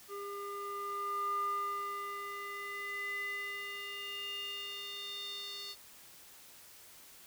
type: tone with band-pass filter sweep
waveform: square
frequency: 402.5 Hz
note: G4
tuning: 46 cents sharp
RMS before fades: -40 dBFS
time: 0.08-5.76 s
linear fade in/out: 50 ms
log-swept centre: 830 to 4200 Hz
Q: 5.7
effects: white hiss -56 dBFS RMS until 7.26 s